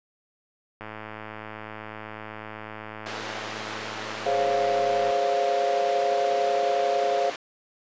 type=click train; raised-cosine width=0.5 ms; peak=-22 dBFS; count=465; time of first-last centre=0.81-5.106 s; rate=108 Hz
type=band-pass noise; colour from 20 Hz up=pink; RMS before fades=-36 dBFS; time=3.06-7.36 s; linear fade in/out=2 ms; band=430 to 4500 Hz; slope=12 dB/octave
type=chord; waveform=sine; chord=Db major seventh; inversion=second; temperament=equal; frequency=415.3 / 523.3 / 554.4 / 698.5 Hz; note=Ab4 / C5 / Db5 / F5; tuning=0 / 0 / 0 / 0 cents; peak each=-29 / -29 / -27 / -24 dBFS; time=4.26-7.3 s; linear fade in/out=2 ms
effects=resampled to 16000 Hz